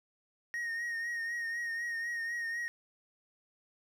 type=tone with vibrato; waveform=triangle; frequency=1864.7 Hz; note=A#6; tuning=in tune; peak=-32 dBFS; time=0.54-2.68 s; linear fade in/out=0 ms; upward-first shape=triangle; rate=4 Hz; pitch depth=43 cents each way; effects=none